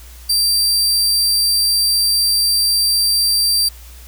sawtooth tone, 4699 Hz, D8, in tune, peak -10 dBFS, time 0.29-3.69 s, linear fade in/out 10 ms, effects added 60 Hz sine -36 dBFS peak until 4.07 s + white hiss -43 dBFS RMS until 4.07 s

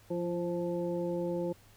harmonic tone with a mistuned harmonic, 174.61 Hz, F3, in tune, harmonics 1 / 2 / 3 / 5, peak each -36 / -34 / -35 / -46 dBFS, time 0.1-1.53 s, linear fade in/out 10 ms, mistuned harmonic 2, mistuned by -23 cents, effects added 104 Hz sine -61 dBFS peak until 1.76 s + pink hiss -61 dBFS RMS until 1.76 s

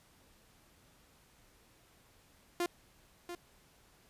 sawtooth tone with echo, 349.2 Hz, F4, in tune, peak -27 dBFS, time 2.6-2.66 s, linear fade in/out 2 ms, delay 690 ms, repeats 1, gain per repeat -10 dB, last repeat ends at 3.35 s, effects pink hiss -65 dBFS RMS until 4.09 s + resampled to 32000 Hz

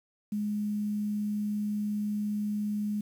sine tone with quantisation, 208.6 Hz, G#3, 8 cents sharp, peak -28 dBFS, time 0.32-3.01 s, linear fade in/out 5 ms, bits 9, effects none

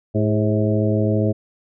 harmonic tone with a mistuned harmonic, 107.3 Hz, A2, 43 cents flat, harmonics 1 / 2 / 3 / 4 / 5 / 6, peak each -19 / -22 / -24 / -25 / -26 / -27 dBFS, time 0.14-1.33 s, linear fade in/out 20 ms, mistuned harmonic 4, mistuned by -61 cents, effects none

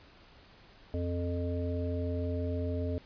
harmonic tone, 87.31 Hz, F2, in tune, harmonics 1 / 3 / 5 / 7, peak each -32 / -37 / -39 / -40 dBFS, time 0.94-2.98 s, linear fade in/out 0 ms, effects pink hiss -57 dBFS RMS until 3.05 s + resampled to 11025 Hz

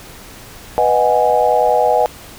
sine chord, G# minor seventh, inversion first, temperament equal, 493.9 / 622.3 / 740 / 830.6 Hz, B4 / D#5 / F#5 / G#5, 0 / 0 / 0 / 0 cents, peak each -16 dBFS, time 0.78-2.06 s, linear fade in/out 0 ms, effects pink hiss -37 dBFS RMS until 2.38 s

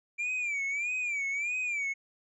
triangle tone with vibrato, 2349 Hz, D7, in tune, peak -28 dBFS, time 0.18-1.94 s, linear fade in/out 20 ms, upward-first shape sine, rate 1.6 Hz, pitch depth 120 cents each way, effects resampled to 22050 Hz

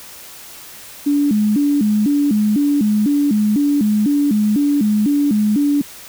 sine tone with vibrato, 246.6 Hz, B3, 2 cents flat, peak -12 dBFS, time 1.06-5.82 s, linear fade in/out 10 ms, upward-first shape square, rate 2 Hz, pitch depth 270 cents each way, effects white hiss -37 dBFS RMS until 6.08 s

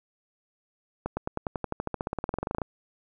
accelerating click train, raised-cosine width 1 ms, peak -15 dBFS, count 25, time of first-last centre 1.06-2.618 s, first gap 110 ms, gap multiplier 0.95, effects none

